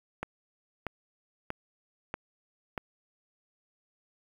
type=click train; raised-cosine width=0.5 ms; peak=-18 dBFS; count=5; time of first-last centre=0.23-2.778 s; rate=1.57 Hz; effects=8-bit